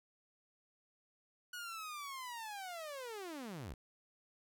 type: linear sweep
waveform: sawtooth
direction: down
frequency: 1469 to 50.1 Hz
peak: -40 dBFS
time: 1.53-3.74 s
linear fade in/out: 5 ms
effects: none